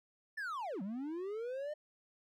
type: linear two-way sweep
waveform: triangle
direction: down then up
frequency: 1800 to 181 to 613 Hz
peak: -36 dBFS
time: 0.37-1.74 s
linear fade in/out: 10 ms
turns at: 0.82 s
effects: none